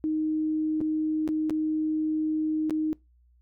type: tone with dropouts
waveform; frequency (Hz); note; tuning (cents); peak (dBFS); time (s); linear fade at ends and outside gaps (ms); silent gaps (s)
sine; 311.1; D#4; 0; -24; 0.04-2.93; 0; 0.805-0.813 / 1.277-1.289 / 1.497-1.506 / 2.697-2.707
effects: noise-tail reverb RT60 0.2 s tail -23 dB re dry + added 60 Hz sine -58 dBFS peak until 3.41 s